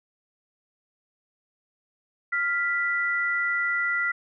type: tone pair together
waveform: sine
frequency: 1396.9 / 1975.5 Hz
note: F6 / B6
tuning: 0 / 0 cents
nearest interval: tritone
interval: 600 cents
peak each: -26 / -25 dBFS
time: 2.32-4.12 s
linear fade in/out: 10 ms
effects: none